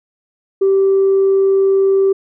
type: tone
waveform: sine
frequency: 388.7 Hz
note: G4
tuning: 15 cents flat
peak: -8 dBFS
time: 0.61-2.13 s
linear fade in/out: 10 ms
effects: tanh soft clip ceiling -6 dBFS